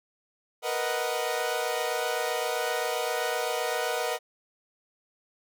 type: chord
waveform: sawtooth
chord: B major seventh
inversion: third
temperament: equal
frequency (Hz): 466.2 / 493.9 / 622.3 / 740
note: A#4 / B4 / D#5 / F#5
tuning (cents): 0 / 0 / 0 / 0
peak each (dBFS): -29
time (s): 0.62-4.19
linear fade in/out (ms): 50
effects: none